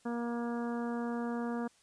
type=harmonic tone; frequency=236.7 Hz; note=A#3; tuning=27 cents sharp; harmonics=1 / 2 / 3 / 4 / 5 / 6 / 7; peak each=-34 / -40 / -44 / -46 / -48 / -50 / -51 dBFS; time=0.05-1.68 s; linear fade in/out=10 ms; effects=white hiss -66 dBFS RMS until 1.82 s + resampled to 22050 Hz